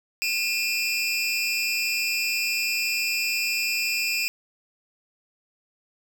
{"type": "tone pair together", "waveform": "25% pulse", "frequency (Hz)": [2437, 2651], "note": ["D#7", "E7"], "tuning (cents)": [-37, 9], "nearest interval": "minor second", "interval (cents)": 146, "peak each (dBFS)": [-22, -23], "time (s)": [0.22, 4.28], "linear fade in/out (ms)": 0, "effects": ["7-bit"]}